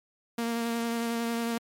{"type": "tone with vibrato", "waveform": "sawtooth", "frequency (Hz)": 232.4, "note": "A#3", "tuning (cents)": -5, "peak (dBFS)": -24, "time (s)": [0.38, 1.58], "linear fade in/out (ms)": 5, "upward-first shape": "sine", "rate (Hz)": 11, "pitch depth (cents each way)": 15, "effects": ["MP3 64 kbps"]}